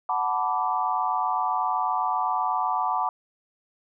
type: chord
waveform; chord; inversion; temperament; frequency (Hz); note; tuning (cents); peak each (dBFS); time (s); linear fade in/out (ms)
sine; B minor seventh; second; equal with one note detuned; 740 / 880 / 987.8 / 1166.5; F#5 / A5 / B5 / D6; 0 / 0 / 0 / -12; -28; 0.09-3.09; 2
effects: none